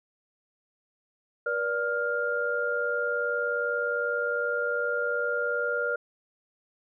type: tone cluster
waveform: sine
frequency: 482.4 / 582 / 1405 Hz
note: B4 / D5 / F6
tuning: -41 / -16 / +10 cents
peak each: -30 / -32 / -28 dBFS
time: 1.46-5.96 s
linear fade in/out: 5 ms
effects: none